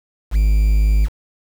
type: tone with quantisation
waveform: triangle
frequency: 52.2 Hz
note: G#1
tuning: 10 cents sharp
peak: -9 dBFS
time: 0.31-1.09 s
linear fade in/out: 50 ms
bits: 6
effects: none